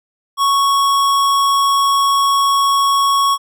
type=tone with hard clipping; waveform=sine; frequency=1108.7 Hz; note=C#6; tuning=in tune; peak=-13 dBFS; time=0.37-3.38 s; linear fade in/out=50 ms; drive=18 dB; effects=none